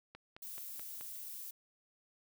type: click train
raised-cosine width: 0.3 ms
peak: -34 dBFS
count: 5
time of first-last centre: 0.15-1.01 s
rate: 4.65 Hz
type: noise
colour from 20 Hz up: violet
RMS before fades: -46 dBFS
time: 0.42-1.51 s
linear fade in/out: 5 ms
effects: none